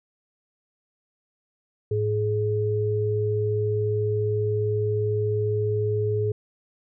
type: tone pair together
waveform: sine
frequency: 106.92 / 421.3 Hz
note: A2 / G#4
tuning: -49 / +25 cents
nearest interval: 2 octaves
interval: 2374 cents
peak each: -24 dBFS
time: 1.91-6.32 s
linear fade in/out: 5 ms
effects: none